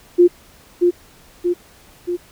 sine tone with echo, 352 Hz, F4, 14 cents sharp, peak -6 dBFS, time 0.18-0.28 s, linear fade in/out 20 ms, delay 630 ms, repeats 3, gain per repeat -4 dB, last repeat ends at 2.17 s, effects pink hiss -48 dBFS RMS until 2.31 s

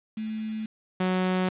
sine / sawtooth tone pair in turn, 218.1 / 184.69 Hz, A3 / F#3, -15 / -3 cents, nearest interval minor third, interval 288 cents, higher first, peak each -29 / -19 dBFS, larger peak second, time 0.17-0.66 / 1-1.49 s, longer neither, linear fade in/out 5 ms, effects resampled to 8000 Hz + 8-bit

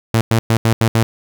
sawtooth tone bursts at uneven times, 113.6 Hz, A#2, 44 cents flat, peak -7 dBFS, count 6, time 0.14-0.21 / 0.31-0.39 / 0.5-0.57 / 0.65-0.73 / 0.81-0.88 / 0.95-1.03 s, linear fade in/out 0 ms, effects none

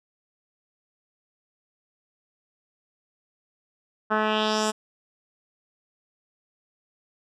10% pulse tone with low-pass filter sweep, 215.3 Hz, A3, 37 cents flat, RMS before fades -24 dBFS, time 4.1-4.72 s, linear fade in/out 20 ms, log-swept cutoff 1400 to 8700 Hz, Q 2.6, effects none

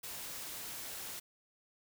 white noise, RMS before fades -44 dBFS, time 0.03-1.2 s, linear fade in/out 10 ms, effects none

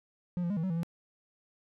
triangle tone with pitch steps, 177.2 / 171.9 / 205.3 / 161.5 / 188.9 / 165.2 / 168.5 Hz, F3 / F3 / G#3 / E3 / F#3 / E3 / E3, +25 / -27 / -20 / -35 / +36 / +4 / +38 cents, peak -27 dBFS, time 0.37-0.832 s, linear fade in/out 0 ms, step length 66 ms, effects none

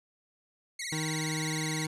15% pulse tone with vibrato, 2054 Hz, C7, 33 cents flat, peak -28 dBFS, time 0.79-1.86 s, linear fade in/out 5 ms, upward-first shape sine, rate 19 Hz, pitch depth 140 cents each way
25% pulse tone, 156.4 Hz, D#3, 9 cents sharp, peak -28 dBFS, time 0.92-1.87 s, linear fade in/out 5 ms
effects resampled to 32000 Hz

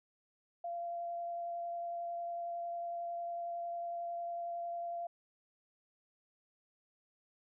sine tone with vibrato, 688 Hz, F5, 26 cents flat, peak -37 dBFS, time 0.64-5.07 s, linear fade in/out 5 ms, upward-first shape sine, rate 11 Hz, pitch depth 8 cents each way, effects none

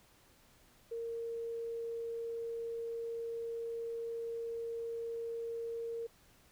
sine tone, 462.1 Hz, A#4, 15 cents flat, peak -37 dBFS, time 0.91-6.07 s, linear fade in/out 10 ms, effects pink hiss -65 dBFS RMS until 6.51 s

